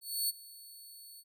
10% pulse tone with ADSR envelope, 4435 Hz, C#8, in tune, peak -22 dBFS, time 0.01-1.24 s, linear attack 280 ms, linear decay 25 ms, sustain -21 dB, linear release 48 ms, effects none

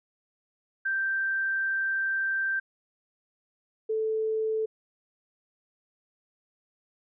sine tone pair in turn, 1568 / 438.7 Hz, G6 / A4, 0 / -5 cents, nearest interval octave + minor seventh, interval 2205 cents, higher first, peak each -25 dBFS, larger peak neither, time 0.85-2.6 / 3.89-4.66 s, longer first, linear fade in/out 10 ms, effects none

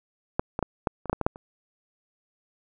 clicks, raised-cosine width 1 ms, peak -8 / -13 / -11 / -9 / -24 / -10 / -11 / -13 / -6 / -28 dBFS, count 10, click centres 0.395 / 0.591 / 0.627 / 0.872 / 1.057 / 1.097 / 1.13 / 1.213 / 1.265 / 1.359 s, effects none

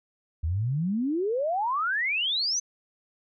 sine exponential sweep, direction up, 74.7 to 6280 Hz, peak -24 dBFS, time 0.43-2.6 s, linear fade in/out 10 ms, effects none

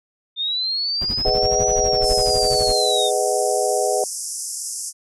sine linear two-way sweep, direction up then down, 3600 to 5920 to 3600 Hz, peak -20 dBFS, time 0.36-3.11 s, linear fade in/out 50 ms, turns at 1.69 s
brown noise with tremolo, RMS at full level -25 dBFS, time 1.01-2.74 s, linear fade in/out 2 ms, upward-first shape sine, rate 12 Hz, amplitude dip 95%
sine chord, G# minor seventh, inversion none, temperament just, 415.3 / 498.4 / 623 / 747.5 Hz, G#4 / B4 / D#5 / F#5, 0 / +16 / +2 / +17 cents, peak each -23 dBFS, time 1.25-4.04 s, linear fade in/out 2 ms
white band-pass noise, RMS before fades -29 dBFS, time 2.02-4.93 s, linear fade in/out 50 ms, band 5100 to 11000 Hz, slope 96 dB/octave
effects none

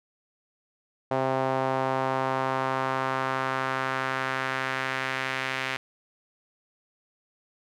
sawtooth tone with band-pass filter sweep, 132.1 Hz, C3, 17 cents sharp, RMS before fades -28 dBFS, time 1.11-5.77 s, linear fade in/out 5 ms, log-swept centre 710 to 2200 Hz, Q 1.6, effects none

